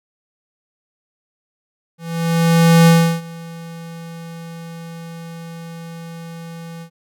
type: tone with ADSR envelope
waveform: square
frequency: 166.5 Hz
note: E3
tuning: 18 cents sharp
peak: -7 dBFS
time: 1.98-6.9 s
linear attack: 890 ms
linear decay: 340 ms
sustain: -24 dB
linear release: 82 ms
effects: none